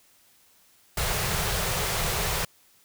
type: band-stop noise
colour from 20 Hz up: pink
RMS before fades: -27 dBFS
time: 0.97-2.45 s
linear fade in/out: 5 ms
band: 190 to 380 Hz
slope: 48 dB/octave
effects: white hiss -60 dBFS RMS until 2.84 s